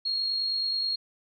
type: tone with amplitude modulation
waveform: sine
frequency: 4278 Hz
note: C8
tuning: 38 cents sharp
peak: -24 dBFS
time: 0.05-0.96 s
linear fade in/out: 10 ms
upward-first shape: sine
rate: 49.4 Hz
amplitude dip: 35%
effects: none